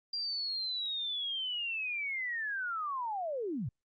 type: linear sweep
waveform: sine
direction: down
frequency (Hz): 4790 to 99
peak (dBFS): -33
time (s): 0.13-3.69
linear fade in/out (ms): 5
effects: Opus 48 kbps